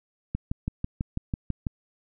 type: click train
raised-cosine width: 5 ms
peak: -15 dBFS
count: 9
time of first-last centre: 0.35-1.668 s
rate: 6.07 Hz
effects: none